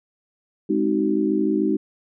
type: chord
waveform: sine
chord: Ab dominant seventh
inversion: none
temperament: equal with one note detuned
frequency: 207.7 / 261.6 / 311.1 / 377.8 Hz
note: Ab3 / C4 / Eb4 / Gb4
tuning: 0 / 0 / 0 / +36 cents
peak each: -24 / -27 / -21 / -24 dBFS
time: 0.69-1.77 s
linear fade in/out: 10 ms
effects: none